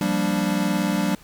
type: chord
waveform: square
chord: G minor seventh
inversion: third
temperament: equal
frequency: 174.61 / 196 / 233.1 / 293.7 Hz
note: F3 / G3 / Bb3 / D4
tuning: 0 / 0 / 0 / 0 cents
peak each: -28 / -24 / -29 / -27 dBFS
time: 0.01-1.15 s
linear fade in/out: 2 ms
effects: pink hiss -50 dBFS RMS until 1.23 s